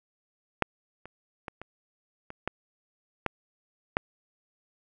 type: clicks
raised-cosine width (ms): 0.5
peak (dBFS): -7 / -28 / -21 / -25 / -25 / -14 / -11 / -8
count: 8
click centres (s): 0.623 / 1.056 / 1.482 / 1.616 / 2.304 / 2.476 / 3.263 / 3.969
effects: none

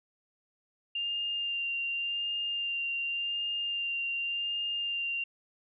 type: tone with vibrato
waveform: sine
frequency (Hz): 2794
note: F7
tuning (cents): 0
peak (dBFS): -30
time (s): 0.95-5.24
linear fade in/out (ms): 5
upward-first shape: sine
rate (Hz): 0.88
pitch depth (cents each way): 15
effects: none

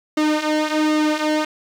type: tone with flanger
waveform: sawtooth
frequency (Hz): 306.3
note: D#4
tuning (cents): -27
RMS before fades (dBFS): -19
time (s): 0.17-1.45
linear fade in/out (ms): 5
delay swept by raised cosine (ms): 1.2 to 4.1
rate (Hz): 1.3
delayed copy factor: -0.7
effects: low-pass 6000 Hz 12 dB/octave + 7-bit

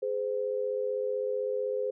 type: tone pair together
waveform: sine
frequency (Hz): 417.2 / 513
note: G#4 / C5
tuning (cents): +8 / -34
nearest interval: major third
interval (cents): 358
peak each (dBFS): -32 / -30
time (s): 0.02-1.91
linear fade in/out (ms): 10
effects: none

